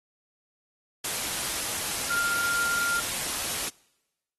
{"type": "tone in noise", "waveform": "sine", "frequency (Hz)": 1396.9, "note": "F6", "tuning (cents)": 0, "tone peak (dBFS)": -26, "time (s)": [2.1, 3], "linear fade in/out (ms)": 5, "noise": "white", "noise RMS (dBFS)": -30, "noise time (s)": [1.04, 3.69], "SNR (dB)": 1, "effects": ["noise-tail reverb RT60 1.0 s tail -25 dB re dry", "AAC 32 kbps"]}